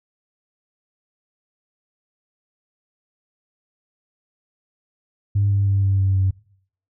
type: tone with pitch steps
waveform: sine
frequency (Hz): 100.9 / 99.74 / 98.6 / 97.46 / 96.34 / 95.24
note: G#2 / G2 / G2 / G2 / G2 / G2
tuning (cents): -49 / +30 / +11 / -10 / -30 / -49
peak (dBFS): -14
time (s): 5.35-6.31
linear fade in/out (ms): 10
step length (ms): 160
effects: noise-tail reverb RT60 0.6 s tail -23 dB re dry + tanh soft clip ceiling -11 dBFS